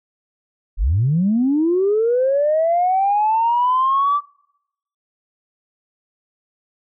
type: linear sweep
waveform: sine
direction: up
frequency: 34.65 to 1174.7 Hz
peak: -13 dBFS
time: 0.77-4.21 s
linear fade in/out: 50 ms
effects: noise-tail reverb RT60 0.8 s tail -26 dB re dry + tanh soft clip ceiling -9 dBFS